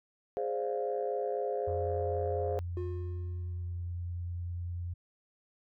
sine chord, D half-diminished seventh, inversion second, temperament equal, 415.3 / 523.3 / 587.3 / 698.5 Hz, Ab4 / C5 / D5 / F5, 0 / 0 / 0 / 0 cents, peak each -34 / -34 / -40 / -37 dBFS, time 0.37-2.59 s, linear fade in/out 0 ms
sine tone with vibrato, 87.31 Hz, F2, in tune, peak -34 dBFS, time 1.67-4.94 s, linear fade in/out 10 ms, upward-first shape triangle, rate 10 Hz, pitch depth 11 cents each way
triangle tone with exponential decay, 358 Hz, F4, 43 cents sharp, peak -32 dBFS, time 2.77-3.92 s, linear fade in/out 1 ms, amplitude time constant 250 ms
effects tanh soft clip ceiling -21 dBFS

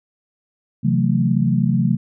sine chord, F# half-diminished seventh, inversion second, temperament just, 133.2 / 166.5 / 185 / 222 Hz, C3 / E3 / F#3 / A3, +31 / +18 / 0 / +16 cents, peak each -19 / -21 / -20 / -20 dBFS, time 0.83-1.97 s, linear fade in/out 20 ms, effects none

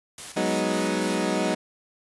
white noise with tremolo, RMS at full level -38 dBFS, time 0.18-1.23 s, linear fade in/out 2 ms, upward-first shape square, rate 3.6 Hz, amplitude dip 55%
20% pulse chord, G# minor seventh, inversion third, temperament equal, 185 / 207.7 / 246.9 / 311.1 Hz, F#3 / G#3 / B3 / D#4, 0 / 0 / 0 / 0 cents, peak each -23 / -24 / -25 / -23 dBFS, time 0.36-1.55 s, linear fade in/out 10 ms
effects resampled to 24000 Hz

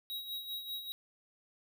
square tone with tremolo, 3828 Hz, A#7, 45 cents sharp, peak -37 dBFS, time 0.1-0.92 s, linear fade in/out 0 ms, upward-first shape sine, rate 5.1 Hz, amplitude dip 60%, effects none

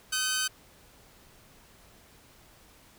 10% pulse tone pair together, 1252 / 1529 Hz, D#6 / G6, +10 / -44 cents, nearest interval minor third, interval 346 cents, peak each -28 / -19 dBFS, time 0.12-0.48 s, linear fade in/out 10 ms, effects pink hiss -57 dBFS RMS until 2.98 s

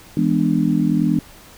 sine chord, E dominant seventh, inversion none, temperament just, 164.81 / 206 / 247.2 / 296.7 Hz, E3 / G#3 / B3 / D4, 0 / -14 / +2 / +18 cents, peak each -20 dBFS, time 0.17-1.19 s, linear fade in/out 2 ms, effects pink hiss -44 dBFS RMS until 1.57 s

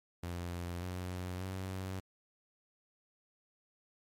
sawtooth tone with pitch steps, 87.31 / 90.76 / 94.34 Hz, F2 / F#2 / F#2, 0 / -33 / +34 cents, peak -34 dBFS, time 0.23-2 s, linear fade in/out 5 ms, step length 590 ms, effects MP3 64 kbps

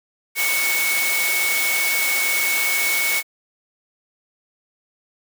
sine tone in noise, 2217 Hz, C#7, in tune, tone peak -20 dBFS, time 0.35-3.23 s, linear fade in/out 50 ms, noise white, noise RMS -23 dBFS, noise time 0.35-3.23 s, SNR 0 dB, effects high-pass 400 Hz 12 dB/octave

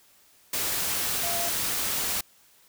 sine tone in noise, 687 Hz, F5, 29 cents flat, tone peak -32 dBFS, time 1.23-1.49 s, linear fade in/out 5 ms, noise white, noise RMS -28 dBFS, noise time 0.53-2.21 s, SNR -7 dB, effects white hiss -59 dBFS RMS until 2.68 s

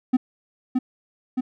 triangle tone with echo, 254.6 Hz, C4, 47 cents flat, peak -12 dBFS, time 0.13-0.17 s, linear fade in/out 10 ms, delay 620 ms, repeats 2, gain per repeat -3 dB, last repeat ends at 1.41 s, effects none

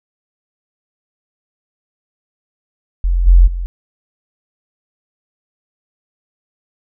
sine tone with level steps, 43.82 Hz, F1, 7 cents sharp, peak -11 / -3 / -18 dBFS, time 3.04-3.66 s, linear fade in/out 0 ms, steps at 3.26 / 3.46 s, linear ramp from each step 20 ms, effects none

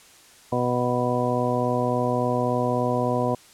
harmonic tone, 123.47 Hz, B2, in tune, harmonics 1 / 2 / 3 / 4 / 5 / 6 / 8, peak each -28 / -27 / -31 / -27 / -28 / -30 / -29 dBFS, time 0.52-3.35 s, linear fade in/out 5 ms, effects white hiss -51 dBFS RMS until 3.53 s + low-pass 10000 Hz 12 dB/octave

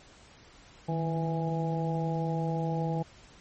harmonic tone with a mistuned harmonic, 164.81 Hz, E3, in tune, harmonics 1 / 2 / 3 / 4 / 5, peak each -29 / -38 / -36 / -40 / -36 dBFS, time 0.88-3.03 s, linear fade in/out 10 ms, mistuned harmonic 1, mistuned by -60 cents, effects pink hiss -55 dBFS RMS until 3.4 s + MP3 32 kbps

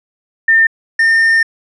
sine / triangle tone pair in turn, 1806 / 1813.8 Hz, A6 / A#6, +45 / -48 cents, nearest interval unison, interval 7 cents, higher second, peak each -6 dBFS, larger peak neither, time 0.48-0.67 / 0.99-1.43 s, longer second, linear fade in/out 5 ms, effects resampled to 22050 Hz

